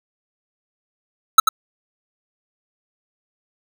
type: tone with echo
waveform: square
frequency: 1309 Hz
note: E6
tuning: 13 cents flat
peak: -4 dBFS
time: 1.38-1.4 s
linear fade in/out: 5 ms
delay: 90 ms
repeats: 1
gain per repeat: -8 dB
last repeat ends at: 1.49 s
effects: none